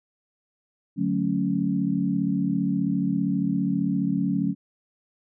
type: chord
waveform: sine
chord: D major seventh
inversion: none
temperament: equal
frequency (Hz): 146.83 / 185 / 220 / 277.2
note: D3 / F#3 / A3 / C#4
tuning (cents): 0 / 0 / 0 / 0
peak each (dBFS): -31 / -25 / -28 / -26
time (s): 0.96-4.55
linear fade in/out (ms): 50
effects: none